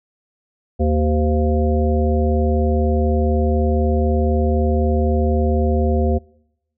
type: harmonic tone with a mistuned harmonic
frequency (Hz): 77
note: D#2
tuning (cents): -17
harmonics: 1 / 3 / 5 / 7 / 9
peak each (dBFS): -16 / -21 / -23 / -24 / -26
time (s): 0.79-6.19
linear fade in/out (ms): 20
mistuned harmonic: 7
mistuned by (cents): -78
effects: noise-tail reverb RT60 0.9 s tail -26 dB re dry